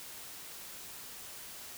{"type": "silence", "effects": ["white hiss -47 dBFS RMS until 1.77 s"]}